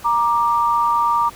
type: tone pair together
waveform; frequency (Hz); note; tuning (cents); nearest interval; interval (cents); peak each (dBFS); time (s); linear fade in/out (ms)
sine; 939 / 1181.8; A#5 / D6; +12 / +10; major third; 398; -17; 0.04-1.3; 20
effects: pink hiss -41 dBFS RMS until 1.35 s